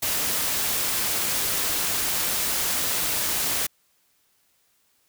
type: noise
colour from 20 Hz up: white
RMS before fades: -25 dBFS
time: 0.02-3.67 s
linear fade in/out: 10 ms
effects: white hiss -66 dBFS RMS until 5.08 s